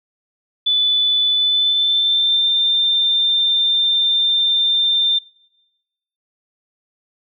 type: tone with pitch glide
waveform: sine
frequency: 3485 to 3589 Hz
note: A7 to A7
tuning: -17 to +34 cents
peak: -13 dBFS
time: 0.66-5.19 s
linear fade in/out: 10 ms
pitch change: +51 cents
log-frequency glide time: 1.3-2.5 s
effects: noise-tail reverb RT60 1.0 s tail -22 dB re dry